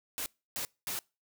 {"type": "noise bursts at uneven times", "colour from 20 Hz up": "white", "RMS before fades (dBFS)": -36, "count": 3, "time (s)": [[0.18, 0.26], [0.56, 0.65], [0.87, 0.99]], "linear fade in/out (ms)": 0, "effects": ["noise-tail reverb RT60 0.3 s tail -26 dB re dry"]}